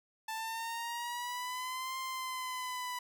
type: exponential two-way sweep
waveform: sawtooth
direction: up then down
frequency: 880 to 1050 to 989 Hz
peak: -33 dBFS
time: 0.28-2.99 s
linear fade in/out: 5 ms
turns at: 1.97 s
effects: none